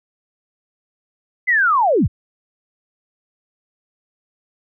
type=linear sweep; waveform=sine; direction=down; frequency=2062 to 37.93 Hz; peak=-12 dBFS; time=1.47-2.08 s; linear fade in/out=20 ms; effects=none